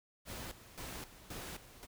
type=noise with tremolo; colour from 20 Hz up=pink; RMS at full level=-45 dBFS; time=0.25-1.87 s; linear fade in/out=50 ms; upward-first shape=square; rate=1.9 Hz; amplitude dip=75%; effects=none

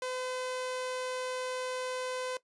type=tone; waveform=sawtooth; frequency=509 Hz; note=C5; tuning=48 cents flat; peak=-30 dBFS; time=0.02-2.37 s; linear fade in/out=2 ms; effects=noise-tail reverb RT60 0.1 s tail -17 dB re dry + resampled to 22050 Hz

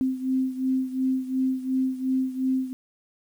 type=beating tone pair; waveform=sine; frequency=260 / 262.8 Hz; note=C4 / C4; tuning=-11 / +8 cents; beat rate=2.8 Hz; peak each=-24 / -28 dBFS; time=0.01-2.73 s; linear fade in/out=0 ms; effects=9-bit

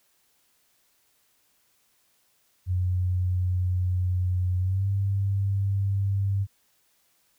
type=tone with pitch glide; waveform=sine; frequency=91 to 98.66 Hz; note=F#2 to G2; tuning=-28 to +12 cents; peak=-22 dBFS; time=2.66-6.47 s; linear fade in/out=50 ms; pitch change=+140 cents; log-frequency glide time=4.58-4.87 s; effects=white hiss -67 dBFS RMS until 7.38 s

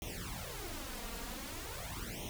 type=noise with flanger; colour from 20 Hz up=pink; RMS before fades=-43 dBFS; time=0.02-2.29 s; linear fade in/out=0 ms; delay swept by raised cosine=0.32 to 4.32 ms; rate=0.45 Hz; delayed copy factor=+0.95; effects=none

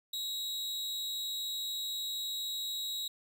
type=tone with amplitude modulation; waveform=40% pulse; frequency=3838 Hz; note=A#7; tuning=50 cents sharp; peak=-31 dBFS; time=0.13-3.08 s; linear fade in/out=5 ms; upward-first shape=sine; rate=267 Hz; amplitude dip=55%; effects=none

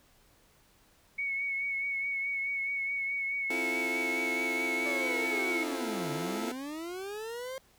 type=tone with vibrato; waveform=sine; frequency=2217 Hz; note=C#7; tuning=in tune; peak=-30 dBFS; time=1.18-5.64 s; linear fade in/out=10 ms; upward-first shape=triangle; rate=4.7 Hz; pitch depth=33 cents each way
type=chord; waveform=sawtooth; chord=F major seventh; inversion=second; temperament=just; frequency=261.9 / 327.4 / 349.2 / 436.5 Hz; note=C4 / E4 / F4 / A4; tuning=+2 / -12 / 0 / -14 cents; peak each=-35 dBFS; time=3.5-6.52 s; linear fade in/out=5 ms
type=linear two-way sweep; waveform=40% pulse; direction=down then up; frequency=587.3 to 141.4 to 535 Hz; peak=-36 dBFS; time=4.86-7.58 s; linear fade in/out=0 ms; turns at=6.12 s
effects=pink hiss -64 dBFS RMS until 7.78 s

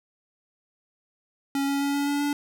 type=tone with pitch steps; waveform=square; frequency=277.2 / 279.5 / 281.7 / 284 / 286.3 / 288.6 Hz; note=C#4 / C#4 / C#4 / C#4 / D4 / D4; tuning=0 / +14 / +28 / +42 / -44 / -30 cents; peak=-24 dBFS; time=1.55-2.33 s; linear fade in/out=2 ms; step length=130 ms; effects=none

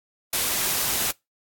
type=noise; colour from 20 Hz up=white; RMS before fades=-24 dBFS; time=0.33-1.11 s; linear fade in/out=2 ms; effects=noise-tail reverb RT60 0.2 s tail -24 dB re dry + AAC 64 kbps

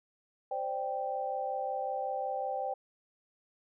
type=chord; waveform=sine; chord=C suspended second; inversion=none; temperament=just; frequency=523.3 / 588.7 / 784.9 Hz; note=C5 / D5 / G5; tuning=0 / +4 / +2 cents; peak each=-37 / -39 / -34 dBFS; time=0.51-2.74 s; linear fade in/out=5 ms; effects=none

